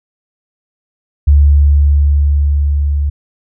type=tone with level ramp; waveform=sine; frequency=72.1 Hz; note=D2; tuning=31 cents flat; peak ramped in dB=-3 to -11 dBFS; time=1.27-3.1 s; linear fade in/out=10 ms; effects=none